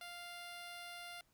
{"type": "tone", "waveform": "10% pulse", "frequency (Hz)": 698.5, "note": "F5", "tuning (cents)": 0, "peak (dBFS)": -39, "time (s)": [0.01, 1.21], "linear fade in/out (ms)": 2, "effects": ["pink hiss -75 dBFS RMS until 1.33 s"]}